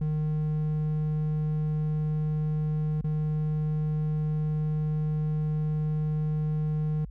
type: tone with dropouts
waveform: triangle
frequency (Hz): 153.2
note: D#3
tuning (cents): -27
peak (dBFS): -23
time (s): 0.01-7.05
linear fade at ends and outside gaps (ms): 5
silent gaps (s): 3.012-3.041
effects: added 50 Hz sine -39 dBFS peak until 7.1 s